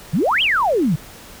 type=exponential two-way sweep; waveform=sine; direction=up then down; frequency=137.3 to 3322 to 137.3 Hz; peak=-14 dBFS; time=0.13-0.96 s; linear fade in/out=10 ms; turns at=0.42 s; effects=pink hiss -40 dBFS RMS until 1.4 s